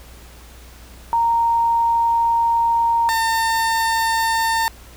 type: tone pair in turn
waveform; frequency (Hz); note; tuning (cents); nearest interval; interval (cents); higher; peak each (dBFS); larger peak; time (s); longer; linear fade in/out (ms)
sine / 30% pulse; 928 / 904.7; A#5 / A5; -8 / +48; unison; 44; first; -14; neither; 1.13-3.09 / 3.09-4.68; first; 0
effects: added 60 Hz sine -41 dBFS peak until 4.96 s + pink hiss -45 dBFS RMS until 4.96 s